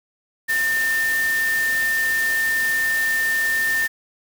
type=tone in noise; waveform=sine; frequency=1800 Hz; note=A6; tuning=39 cents sharp; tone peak=-18 dBFS; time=0.48-3.88 s; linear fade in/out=20 ms; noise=white; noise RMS=-30 dBFS; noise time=0.48-3.88 s; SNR=+9 dB; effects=none